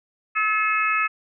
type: harmonic tone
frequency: 430 Hz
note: A4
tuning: 40 cents flat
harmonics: 3 / 4 / 5 / 6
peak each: -22 / -27 / -27 / -24 dBFS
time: 0.35-1.08 s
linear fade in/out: 20 ms
effects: none